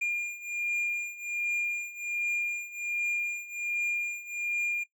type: beating tone pair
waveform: triangle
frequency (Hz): 2409 / 2410.3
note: D7 / D7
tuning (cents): +43 / +44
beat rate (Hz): 1.3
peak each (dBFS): -32 / -29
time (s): 0.01-4.84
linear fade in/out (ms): 10
effects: noise-tail reverb RT60 0.1 s tail -17 dB re dry